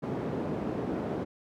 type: band-pass noise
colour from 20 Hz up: white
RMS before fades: -33 dBFS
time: 0.02-1.25 s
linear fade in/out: 20 ms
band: 130 to 390 Hz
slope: 12 dB/octave
effects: none